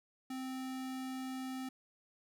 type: tone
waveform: square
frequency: 260.5 Hz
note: C4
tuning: 7 cents flat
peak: -40 dBFS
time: 0.3-1.69 s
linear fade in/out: 5 ms
effects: none